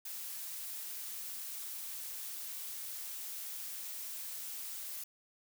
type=noise; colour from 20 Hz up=blue; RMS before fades=-43 dBFS; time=0.05-5.04 s; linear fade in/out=5 ms; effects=none